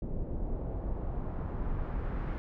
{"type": "noise with low-pass filter sweep", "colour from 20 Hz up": "brown", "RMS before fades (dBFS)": -34, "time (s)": [0.02, 2.38], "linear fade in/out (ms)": 0, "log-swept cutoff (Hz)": [480, 1800], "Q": 1.2, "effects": []}